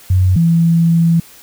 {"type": "tone pair in turn", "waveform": "sine", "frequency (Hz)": [92.5, 166.97], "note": ["F#2", "E3"], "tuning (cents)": [0, 23], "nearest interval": "minor seventh", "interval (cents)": 1023, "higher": "second", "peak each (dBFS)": -8, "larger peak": "neither", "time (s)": [[0.1, 0.36], [0.36, 1.2]], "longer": "second", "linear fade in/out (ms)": 5, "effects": ["white hiss -41 dBFS RMS until 1.42 s"]}